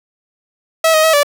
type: tone with pitch steps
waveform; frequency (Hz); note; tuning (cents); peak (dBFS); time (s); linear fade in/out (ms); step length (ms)
sawtooth; 648 / 627 / 642 / 579; E5 / D#5 / E5 / D5; -30 / +13 / -46 / -25; -5; 0.84-1.232; 5; 98
effects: none